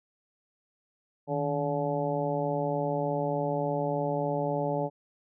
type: harmonic tone with a mistuned harmonic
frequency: 143.4 Hz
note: D3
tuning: 41 cents flat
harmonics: 1 / 2 / 3 / 4 / 5 / 6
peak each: -33 / -35 / -34 / -31 / -36 / -35 dBFS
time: 1.27-4.9 s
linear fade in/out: 50 ms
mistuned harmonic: 1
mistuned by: +120 cents
effects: none